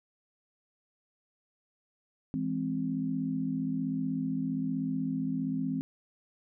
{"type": "chord", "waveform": "sine", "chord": "E augmented", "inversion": "none", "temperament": "equal with one note detuned", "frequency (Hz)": [164.81, 206, 261.6], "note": ["E3", "G#3", "B#3"], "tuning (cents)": [0, -14, 0], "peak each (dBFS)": [-35, -36, -31], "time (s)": [2.34, 5.81], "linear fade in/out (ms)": 0, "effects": []}